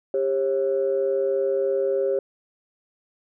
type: tone pair together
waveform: sine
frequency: 397.8 / 541 Hz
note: G4 / C#5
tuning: +25 / -42 cents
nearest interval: perfect fourth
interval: 533 cents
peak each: -22 dBFS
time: 0.14-2.19 s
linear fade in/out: 2 ms
effects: tanh soft clip ceiling -13 dBFS